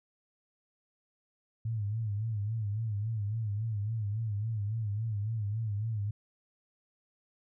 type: tone with vibrato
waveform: sine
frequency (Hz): 107.4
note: A2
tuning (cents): -41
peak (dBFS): -30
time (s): 1.65-6.11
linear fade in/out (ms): 5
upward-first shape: sine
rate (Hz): 3.6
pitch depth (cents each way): 110
effects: none